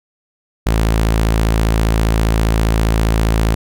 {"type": "tone", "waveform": "sawtooth", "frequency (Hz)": 55, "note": "A1", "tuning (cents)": 0, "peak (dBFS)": -8, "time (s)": [0.66, 3.55], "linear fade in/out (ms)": 10, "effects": []}